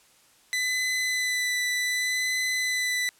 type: tone with vibrato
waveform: sawtooth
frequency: 2000 Hz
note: B6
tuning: 21 cents sharp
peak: -21 dBFS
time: 0.53-3.09 s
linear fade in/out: 0 ms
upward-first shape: sine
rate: 0.66 Hz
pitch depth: 14 cents each way
effects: white hiss -59 dBFS RMS until 3.19 s + low-pass 11000 Hz 12 dB/octave